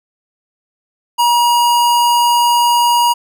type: tone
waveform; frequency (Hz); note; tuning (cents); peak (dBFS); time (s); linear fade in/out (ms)
square; 955; A#5; +42; -10; 1.18-3.14; 20
effects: none